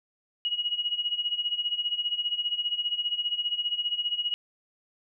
sine tone with tremolo, 2900 Hz, F#7, 35 cents flat, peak -23 dBFS, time 0.45-4.34 s, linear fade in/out 0 ms, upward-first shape sine, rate 15 Hz, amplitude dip 80%, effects none

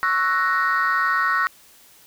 sine chord, F# dominant seventh, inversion second, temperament equal with one note detuned, 1108.7 / 1322.3 / 1480 / 1864.7 Hz, C#6 / E6 / F#6 / A#6, 0 / +5 / 0 / 0 cents, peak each -22 dBFS, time 0.03-1.47 s, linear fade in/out 0 ms, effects tanh soft clip ceiling -12 dBFS + white hiss -51 dBFS RMS until 2.06 s

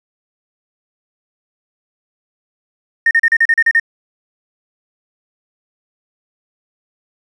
triangle tone bursts, 1834 Hz, A#6, 29 cents flat, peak -4 dBFS, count 9, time 3.06-3.798 s, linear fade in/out 5 ms, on 50 ms, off 36 ms, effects tanh soft clip ceiling -6 dBFS + resampled to 24000 Hz

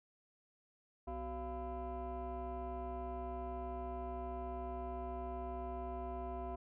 sine tone with frequency modulation, 376.2 Hz, F#4, 29 cents sharp, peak -38 dBFS, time 1.07-6.56 s, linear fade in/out 10 ms, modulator 313 Hz, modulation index 1.7, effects tanh soft clip ceiling -37 dBFS

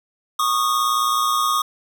square tone pair together, 1108.7 / 1227.6 Hz, C#6 / D#6, 0 / -24 cents, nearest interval major second, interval 176 cents, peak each -22 / -20 dBFS, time 0.39-1.62 s, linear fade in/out 5 ms, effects none

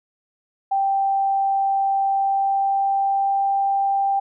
sine tone with pitch glide, 784 to 789 Hz, G5 to G5, 0 to +11 cents, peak -17 dBFS, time 0.71-4.2 s, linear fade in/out 10 ms, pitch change +11 cents, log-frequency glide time 2.08-3.5 s, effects none

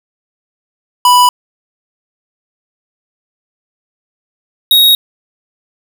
square tone pair in turn, 987.8 / 3771 Hz, B5 / A#7, 0 / +19 cents, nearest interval octave + major seventh, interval 2319 cents, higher second, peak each -5 dBFS, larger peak neither, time 1.05-1.29 / 4.71-4.95 s, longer neither, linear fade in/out 2 ms, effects none

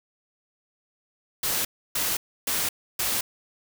white noise bursts, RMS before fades -26 dBFS, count 4, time 1.43-3.21 s, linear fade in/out 5 ms, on 220 ms, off 300 ms, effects none

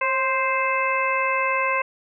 harmonic tone with a mistuned harmonic, 523.3 Hz, C5, in tune, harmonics 1 / 2 / 3 / 4 / 5, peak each -27 / -23 / -30 / -26 / -27 dBFS, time 0.01-1.82 s, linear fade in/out 5 ms, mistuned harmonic 1, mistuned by +44 cents, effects none

